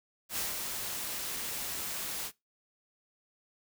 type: noise with ADSR envelope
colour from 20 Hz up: white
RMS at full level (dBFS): -33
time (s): 0.29-2.32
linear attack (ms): 82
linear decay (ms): 180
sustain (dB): -4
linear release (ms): 67
effects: noise-tail reverb RT60 0.2 s tail -21 dB re dry